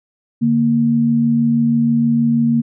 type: tone pair together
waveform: sine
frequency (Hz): 146.84 / 233.1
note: D3 / A#3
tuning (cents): 0 / 0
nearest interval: minor sixth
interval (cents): 800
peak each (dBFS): -20 / -12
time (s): 0.41-2.62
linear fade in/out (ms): 20
effects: none